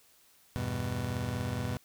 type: chord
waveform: 30% pulse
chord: E minor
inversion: none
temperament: just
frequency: 82.41 / 98.89 / 123.61 Hz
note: E2 / G2 / B2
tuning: 0 / +16 / +2 cents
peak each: -37 / -34 / -32 dBFS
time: 0.56-1.77 s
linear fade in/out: 0 ms
effects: white hiss -63 dBFS RMS until 1.84 s